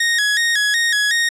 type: tone with vibrato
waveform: sawtooth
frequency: 1767 Hz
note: A6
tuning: 7 cents sharp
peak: -11 dBFS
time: 0-1.29 s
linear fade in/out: 5 ms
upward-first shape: square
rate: 2.7 Hz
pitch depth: 89 cents each way
effects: low-pass 9000 Hz 12 dB/octave